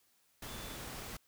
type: tone in noise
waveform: sine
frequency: 3501 Hz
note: A7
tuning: 9 cents flat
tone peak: -54 dBFS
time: 0.48-0.76 s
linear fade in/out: 5 ms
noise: pink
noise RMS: -45 dBFS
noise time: 0.42-1.17 s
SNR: -12 dB
effects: white hiss -72 dBFS RMS until 1.27 s